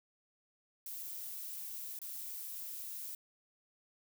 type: noise with dropouts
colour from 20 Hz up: violet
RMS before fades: -44 dBFS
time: 0.86-3.15 s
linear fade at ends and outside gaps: 2 ms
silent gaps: 1.99-2.016 s
effects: none